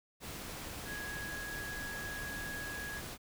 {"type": "tone in noise", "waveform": "sine", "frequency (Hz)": 1661.2, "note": "G#6", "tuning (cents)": 0, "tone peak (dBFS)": -41, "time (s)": [0.85, 3.02], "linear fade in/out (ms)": 50, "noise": "pink", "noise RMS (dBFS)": -44, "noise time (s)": [0.2, 3.18], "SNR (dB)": 0, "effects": []}